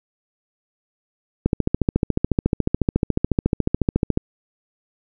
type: click train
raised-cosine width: 3 ms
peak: -4 dBFS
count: 39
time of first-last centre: 1.46-4.174 s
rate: 14 Hz
effects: none